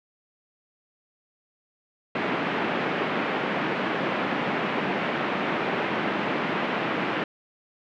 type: band-pass noise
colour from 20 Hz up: pink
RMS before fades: -27 dBFS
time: 2.15-7.24 s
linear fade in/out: 2 ms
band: 180 to 2700 Hz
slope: 24 dB/octave
effects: none